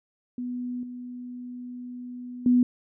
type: tone with level steps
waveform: sine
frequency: 246.9 Hz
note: B3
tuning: in tune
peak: -29 / -35 / -16 dBFS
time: 0.38-2.63 s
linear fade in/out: 2 ms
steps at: 0.83 / 2.46 s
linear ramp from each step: 2 ms
effects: none